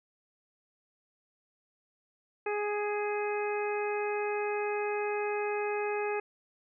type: harmonic tone with a mistuned harmonic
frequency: 415.3 Hz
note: G#4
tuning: in tune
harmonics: 1 / 2 / 3 / 4 / 5 / 6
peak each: -31 / -36 / -42 / -42 / -44 / -40 dBFS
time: 2.46-6.2 s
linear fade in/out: 5 ms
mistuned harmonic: 6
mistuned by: +26 cents
effects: none